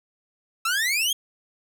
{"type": "exponential sweep", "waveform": "sawtooth", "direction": "up", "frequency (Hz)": [1297, 3322], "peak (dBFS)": -18, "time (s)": [0.65, 1.13], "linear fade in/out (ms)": 5, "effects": []}